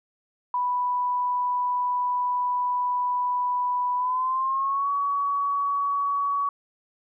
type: tone with pitch glide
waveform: sine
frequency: 987.8 to 1128.1 Hz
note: B5 to C#6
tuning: 0 to +30 cents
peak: -22 dBFS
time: 0.54-6.49 s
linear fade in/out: 2 ms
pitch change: +230 cents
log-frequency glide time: 3.96-4.9 s
effects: none